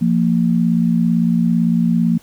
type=tone pair together; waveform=sine; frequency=172.68 / 230.5 Hz; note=F3 / A#3; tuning=-19 / -19 cents; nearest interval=perfect fourth; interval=500 cents; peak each=-15 dBFS; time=0.01-2.18 s; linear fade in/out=10 ms; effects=pink hiss -48 dBFS RMS until 2.22 s